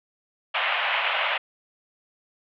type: band-pass noise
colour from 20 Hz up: white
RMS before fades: -25 dBFS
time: 0.54-1.38 s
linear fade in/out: 10 ms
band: 580 to 3100 Hz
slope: 48 dB/octave
effects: none